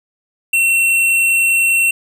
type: tone with tanh clipping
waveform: sine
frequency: 2715 Hz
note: F7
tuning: 50 cents flat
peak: -12 dBFS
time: 0.53-1.91 s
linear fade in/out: 5 ms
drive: 18 dB
effects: none